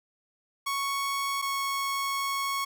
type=tone pair in turn; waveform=sawtooth; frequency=1108.7 / 1103.1 Hz; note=C#6 / C#6; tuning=0 / -9 cents; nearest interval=unison; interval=9 cents; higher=first; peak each=-24 dBFS; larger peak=neither; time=0.66-1.42 / 1.42-2.65 s; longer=second; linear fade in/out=10 ms; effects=none